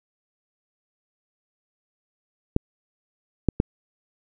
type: clicks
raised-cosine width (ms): 3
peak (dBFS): -5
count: 3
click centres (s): 2.564 / 3.487 / 3.601
effects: none